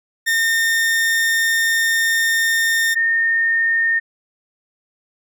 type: tone pair in turn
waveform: 40% pulse / sine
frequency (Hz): 1821 / 1828.3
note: A#6 / A#6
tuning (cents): -41 / -34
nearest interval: unison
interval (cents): 7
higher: second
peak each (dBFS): -14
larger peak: neither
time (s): 0.26-2.95 / 2.95-4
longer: first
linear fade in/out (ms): 20
effects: none